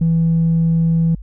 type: tone with tanh clipping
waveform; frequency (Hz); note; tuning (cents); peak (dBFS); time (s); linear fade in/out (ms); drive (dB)
triangle; 164.81; E3; 0; -12; 0.01-1.15; 5; 5
effects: added 50 Hz sine -30 dBFS peak until 1.22 s